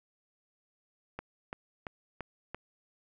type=click train; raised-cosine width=0.5 ms; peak=-23 dBFS; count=5; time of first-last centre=1.19-2.546 s; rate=2.95 Hz; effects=none